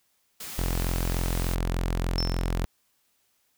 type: noise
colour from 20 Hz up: white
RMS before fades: -38 dBFS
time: 0.4-1.55 s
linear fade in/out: 5 ms
type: tone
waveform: sawtooth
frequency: 43.4 Hz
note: F1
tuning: 10 cents flat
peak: -21 dBFS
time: 0.58-2.65 s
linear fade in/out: 0 ms
type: tone with exponential decay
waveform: sine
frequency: 5340 Hz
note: E8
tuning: 22 cents sharp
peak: -25 dBFS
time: 2.18-2.52 s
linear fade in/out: 2 ms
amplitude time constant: 73 ms
effects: white hiss -70 dBFS RMS until 3.57 s